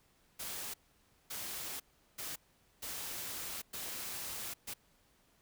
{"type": "noise bursts at uneven times", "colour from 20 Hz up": "white", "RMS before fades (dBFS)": -42, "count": 6, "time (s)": [[0.39, 0.74], [1.3, 1.8], [2.18, 2.36], [2.82, 3.62], [3.73, 4.54], [4.67, 4.74]], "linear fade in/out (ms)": 10, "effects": ["pink hiss -70 dBFS RMS until 5.41 s"]}